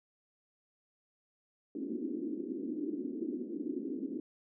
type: band-pass noise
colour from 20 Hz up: white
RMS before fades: -38 dBFS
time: 1.75-4.2 s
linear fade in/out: 2 ms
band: 240 to 350 Hz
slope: 48 dB/octave
effects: none